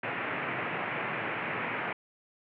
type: band-pass noise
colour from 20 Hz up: white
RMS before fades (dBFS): -34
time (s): 0.03-1.93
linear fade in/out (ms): 5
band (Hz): 110 to 2500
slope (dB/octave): 48
effects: none